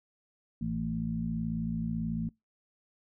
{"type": "harmonic tone with a mistuned harmonic", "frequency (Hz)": 56, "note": "A1", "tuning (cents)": 31, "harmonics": [1, 2, 3, 4], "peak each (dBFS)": [-41, -41, -34, -33], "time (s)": [0.61, 2.29], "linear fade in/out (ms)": 5, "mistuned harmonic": 3, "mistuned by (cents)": -24, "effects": ["noise-tail reverb RT60 0.2 s tail -25 dB re dry"]}